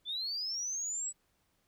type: linear sweep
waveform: sine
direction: up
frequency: 3435 to 7902 Hz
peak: -33 dBFS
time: 0.05-1.13 s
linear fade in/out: 50 ms
effects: tanh soft clip ceiling -29 dBFS + pink hiss -75 dBFS RMS until 1.67 s